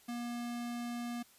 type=tone; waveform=square; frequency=238.9 Hz; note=A#3; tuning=43 cents sharp; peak=-38 dBFS; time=0.08-1.23 s; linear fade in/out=10 ms; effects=white hiss -63 dBFS RMS until 1.38 s + resampled to 32000 Hz